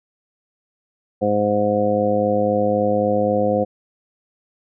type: harmonic tone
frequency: 103.83 Hz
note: G#2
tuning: in tune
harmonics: 1 / 2 / 3 / 4 / 5 / 6 / 7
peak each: -29 / -23 / -26 / -28 / -18 / -30 / -24 dBFS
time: 1.21-3.65 s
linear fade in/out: 20 ms
effects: none